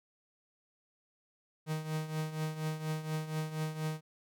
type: tone with tremolo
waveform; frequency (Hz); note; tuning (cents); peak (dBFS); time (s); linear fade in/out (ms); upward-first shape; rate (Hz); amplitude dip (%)
45% pulse; 156.2; D#3; +7; -31; 1.66-4.01; 50; triangle; 4.2; 75
effects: none